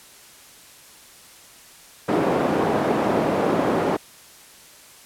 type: band-pass noise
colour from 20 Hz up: white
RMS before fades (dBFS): -21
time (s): 2.08-3.97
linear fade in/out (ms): 10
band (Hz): 190 to 580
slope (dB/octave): 12
effects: white hiss -47 dBFS RMS until 5.05 s + low-pass 12000 Hz 12 dB/octave